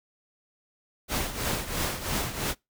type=noise with tremolo; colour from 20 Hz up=pink; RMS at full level=-27 dBFS; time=1.08-2.55 s; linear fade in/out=50 ms; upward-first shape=triangle; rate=3 Hz; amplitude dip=75%; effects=noise-tail reverb RT60 0.2 s tail -25 dB re dry